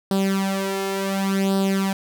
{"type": "tone with flanger", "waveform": "sawtooth", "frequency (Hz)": 194.3, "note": "G3", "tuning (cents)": -15, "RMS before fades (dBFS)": -22, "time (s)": [0.11, 1.93], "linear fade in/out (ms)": 2, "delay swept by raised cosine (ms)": [0.22, 2.32], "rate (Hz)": 0.69, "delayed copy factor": 0.75, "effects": []}